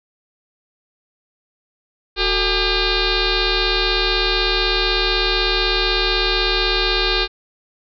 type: tone with frequency modulation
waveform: sine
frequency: 2012 Hz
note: B6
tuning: 32 cents sharp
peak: -15 dBFS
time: 2.16-7.28 s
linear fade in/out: 50 ms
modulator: 410 Hz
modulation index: 5.9
effects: none